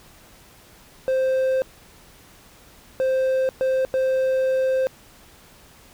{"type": "tone bursts at uneven times", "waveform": "triangle", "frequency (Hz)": 523.3, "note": "C5", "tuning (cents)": 0, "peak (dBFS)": -16, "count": 4, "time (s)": [[1.08, 1.62], [3, 3.49], [3.61, 3.85], [3.94, 4.87]], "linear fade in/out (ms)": 0, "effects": ["pink hiss -50 dBFS RMS until 5.93 s"]}